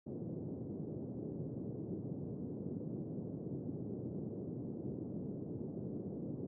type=band-pass noise; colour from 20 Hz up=pink; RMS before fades=-43 dBFS; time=0.06-6.47 s; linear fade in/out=10 ms; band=120 to 420 Hz; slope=24 dB/octave; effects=none